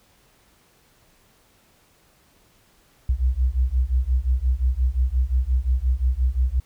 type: beating tone pair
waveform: sine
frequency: 60.5 / 66.2 Hz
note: B1 / C2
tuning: -35 / +21 cents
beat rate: 5.7 Hz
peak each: -21 dBFS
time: 3.09-6.6 s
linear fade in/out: 5 ms
effects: pink hiss -59 dBFS RMS until 6.65 s